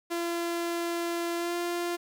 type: tone with pitch glide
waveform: sawtooth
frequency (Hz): 341.3 to 347.1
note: F4 to F4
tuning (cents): -40 to -11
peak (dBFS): -25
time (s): 0.1-1.97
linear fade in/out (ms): 20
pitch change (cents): +29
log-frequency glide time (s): 1.37-1.55
effects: 10-bit